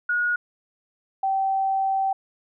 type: tone pair in turn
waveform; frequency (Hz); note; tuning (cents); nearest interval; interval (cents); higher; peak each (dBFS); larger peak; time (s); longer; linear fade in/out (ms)
sine; 1447 / 773.9; F#6 / G5; -39 / -22; major seventh; 1083; first; -20; neither; 0.09-0.36 / 1.23-2.13; second; 5
effects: none